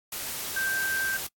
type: tone in noise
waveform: sine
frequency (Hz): 1568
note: G6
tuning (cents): 0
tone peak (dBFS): -26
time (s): 0.56-1.17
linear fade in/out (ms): 5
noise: white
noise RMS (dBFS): -34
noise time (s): 0.12-1.27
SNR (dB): +5
effects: noise-tail reverb RT60 0.1 s tail -24 dB re dry + AAC 64 kbps